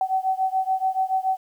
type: beating tone pair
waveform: sine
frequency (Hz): 756 / 763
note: F#5 / G5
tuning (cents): +37 / -47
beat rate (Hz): 7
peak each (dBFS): -23 / -24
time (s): 0.01-1.37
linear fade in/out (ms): 2
effects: 9-bit